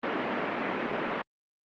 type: band-pass noise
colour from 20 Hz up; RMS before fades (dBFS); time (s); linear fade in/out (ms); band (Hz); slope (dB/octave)
pink; -31; 0.03-1.22; 5; 210 to 2400; 24
effects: Opus 24 kbps